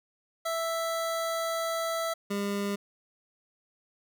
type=tone pair in turn; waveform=25% pulse; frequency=660 / 201.6 Hz; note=E5 / G3; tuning=+2 / +49 cents; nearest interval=octave + major sixth; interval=2053 cents; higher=first; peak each=-25 dBFS; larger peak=neither; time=0.45-2.14 / 2.3-2.76 s; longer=first; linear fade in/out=10 ms; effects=none